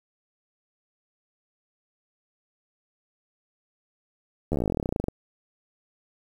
slowing click train, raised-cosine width 2 ms, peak -13 dBFS, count 24, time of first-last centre 4.52-5.084 s, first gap 12 ms, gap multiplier 1.06, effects 8-bit

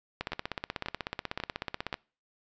two click trains, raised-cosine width 0.3 ms, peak -18 / -16 dBFS, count 4 / 29, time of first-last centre 0.32-1.942 / 0.21-1.928 s, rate 1.85 / 16.3 Hz, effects noise-tail reverb RT60 0.4 s tail -25 dB re dry + resampled to 16000 Hz

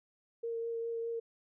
sine tone with vibrato, 461.2 Hz, A#4, 19 cents flat, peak -34 dBFS, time 0.43-1.2 s, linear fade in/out 10 ms, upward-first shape triangle, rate 4.9 Hz, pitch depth 14 cents each way, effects none

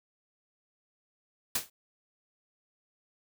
white noise with exponential decay, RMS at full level -25 dBFS, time 1.55-1.7 s, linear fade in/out 5 ms, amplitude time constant 32 ms, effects none

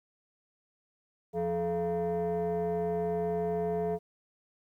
sine tone with frequency modulation, 430.2 Hz, A4, 39 cents flat, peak -26 dBFS, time 1.33-3.99 s, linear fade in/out 50 ms, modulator 256 Hz, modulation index 0.96, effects tanh soft clip ceiling -26 dBFS + 11-bit

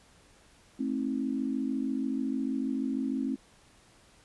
sine tone cluster, 220.5 / 266.8 / 320.9 Hz, A3 / C4 / E4, +4 / +34 / -46 cents, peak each -34 / -30 / -37 dBFS, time 0.79-3.36 s, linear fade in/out 10 ms, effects pink hiss -60 dBFS RMS until 4.24 s + resampled to 24000 Hz

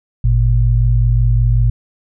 sine tone pair together, 51.43 / 116.8 Hz, G#1 / A#2, -16 / +4 cents, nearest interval octave + major second, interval 1420 cents, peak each -12 dBFS, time 0.24-1.7 s, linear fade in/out 5 ms, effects none

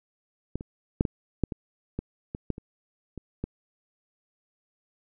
clicks, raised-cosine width 3 ms, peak -17 / -24 / -7 / -14 / -10 / -19 / -17 / -20 / -14 / -26 / -24 / -17 dBFS, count 12, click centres 0.556 / 0.609 / 1.009 / 1.052 / 1.437 / 1.522 / 1.99 / 2.349 / 2.503 / 2.581 / 3.177 / 3.44 s, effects none

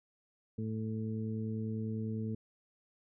harmonic tone, 110 Hz, A2, in tune, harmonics 1 / 2 / 3 / 4, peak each -37 / -37 / -49 / -45 dBFS, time 0.58-2.35 s, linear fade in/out 5 ms, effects none

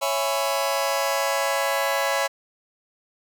sawtooth chord, C# minor seventh, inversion none, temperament just, 554.4 / 665.2 / 831.5 / 997.9 Hz, C#5 / E5 / G#5 / B5, 0 / +16 / +2 / +18 cents, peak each -21 / -24 / -25 / -25 dBFS, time 0.01-2.28 s, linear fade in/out 20 ms, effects none

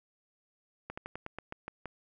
slowing click train, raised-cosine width 0.5 ms, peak -24 dBFS, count 9, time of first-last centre 0.9-1.857 s, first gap 75 ms, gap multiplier 1.13, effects none

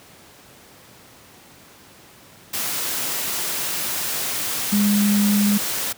sine tone in noise, 205 Hz, G#3, 22 cents flat, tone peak -15 dBFS, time 4.72-5.58 s, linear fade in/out 10 ms, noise white, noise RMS -25 dBFS, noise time 2.53-5.93 s, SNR +7 dB, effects pink hiss -47 dBFS RMS until 5.97 s + high-pass 100 Hz 12 dB/octave

